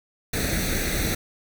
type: noise with comb filter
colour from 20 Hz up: pink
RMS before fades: -25 dBFS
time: 0.33-1.15 s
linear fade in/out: 5 ms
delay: 0.49 ms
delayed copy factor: +0.75
effects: none